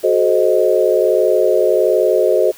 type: chord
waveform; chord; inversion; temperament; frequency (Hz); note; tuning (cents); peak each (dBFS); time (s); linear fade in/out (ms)
sine; F# diminished seventh; none; equal with one note detuned; 370 / 431.4 / 523.3 / 622.3; F#4 / A4 / C5 / Eb5; 0 / -34 / 0 / 0; -16; 0.03-2.52; 20
effects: white hiss -41 dBFS RMS until 2.57 s